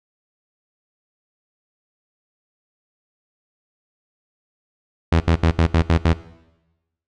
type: tone bursts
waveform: sawtooth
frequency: 82.41 Hz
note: E2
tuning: in tune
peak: -9 dBFS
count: 7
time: 5.12-6.131 s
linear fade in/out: 5 ms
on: 81 ms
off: 74 ms
effects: noise-tail reverb RT60 1.0 s tail -18 dB re dry + low-pass 4000 Hz 12 dB/octave